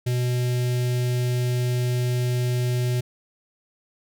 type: tone with notch filter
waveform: square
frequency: 123.7 Hz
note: B2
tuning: 3 cents sharp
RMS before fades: -23 dBFS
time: 0.06-3.01 s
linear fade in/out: 10 ms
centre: 1100 Hz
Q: 0.72
effects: none